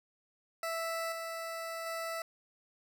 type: tone with level steps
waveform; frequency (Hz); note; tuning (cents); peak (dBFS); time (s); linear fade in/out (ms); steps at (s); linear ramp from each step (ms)
20% pulse; 659.3; E5; 0; -29 / -33 / -31; 0.63-2.22; 2; 1.12 / 1.86; 2
effects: none